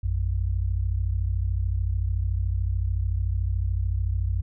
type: tone pair together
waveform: sine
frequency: 57.14 / 90.8 Hz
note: A#1 / F#2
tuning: -34 / -32 cents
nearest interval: minor sixth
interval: 802 cents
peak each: -25 dBFS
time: 0.03-4.42 s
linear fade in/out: 10 ms
effects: none